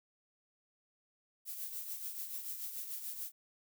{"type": "noise with tremolo", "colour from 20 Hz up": "violet", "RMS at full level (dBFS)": -40, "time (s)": [1.45, 3.32], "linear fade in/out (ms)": 50, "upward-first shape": "triangle", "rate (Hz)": 6.9, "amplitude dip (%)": 60, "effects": []}